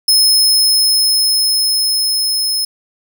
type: tone with level ramp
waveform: sawtooth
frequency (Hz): 5180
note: E8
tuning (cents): -31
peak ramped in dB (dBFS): -5 to -12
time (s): 0.08-2.65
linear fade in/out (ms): 5
effects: none